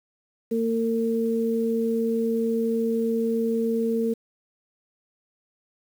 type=tone pair together; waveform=sine; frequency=228.4 / 455 Hz; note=A#3 / A#4; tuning=-35 / -42 cents; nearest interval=octave; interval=1193 cents; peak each=-24 / -24 dBFS; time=0.51-4.14 s; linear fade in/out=10 ms; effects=8-bit